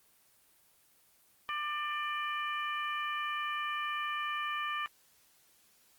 harmonic tone, 595 Hz, D5, 22 cents sharp, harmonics 2 / 3 / 4 / 5, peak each -35 / -39 / -41 / -43 dBFS, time 1.49-4.86 s, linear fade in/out 0 ms, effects white hiss -66 dBFS RMS until 5.98 s + Opus 24 kbps

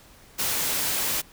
white noise, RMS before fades -26 dBFS, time 0.38-1.22 s, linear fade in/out 20 ms, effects pink hiss -52 dBFS RMS until 1.32 s

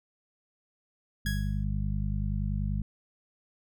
harmonic tone, 50.4 Hz, G1, 49 cents sharp, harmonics 1 / 2 / 3 / 4, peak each -30 / -33 / -35 / -36 dBFS, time 1.25-2.82 s, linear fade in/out 5 ms
sawtooth tone with exponential decay, 1661.2 Hz, G#6, in tune, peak -27 dBFS, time 1.26-1.64 s, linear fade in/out 2 ms, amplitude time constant 82 ms
effects none

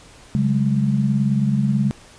sine chord, C# suspended fourth, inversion none, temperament equal with one note detuned, 138.59 / 189.21 / 207.7 Hz, C#3 / F#3 / G#3, 0 / +39 / 0 cents, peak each -19 / -24 / -19 dBFS, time 0.35-1.91 s, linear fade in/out 0 ms, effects pink hiss -46 dBFS RMS until 2.18 s + resampled to 22050 Hz

